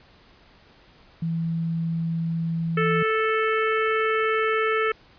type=tone; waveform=sine; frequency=165.2 Hz; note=E3; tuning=4 cents sharp; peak=-23 dBFS; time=1.22-3.03 s; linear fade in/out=5 ms
type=harmonic tone; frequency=439.5 Hz; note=A4; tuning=2 cents flat; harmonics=1 / 3 / 4 / 5 / 6 / 7; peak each=-23 / -25 / -29 / -30 / -35 / -39 dBFS; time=2.77-4.92 s; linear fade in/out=5 ms
effects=pink hiss -54 dBFS RMS until 5.18 s + resampled to 11025 Hz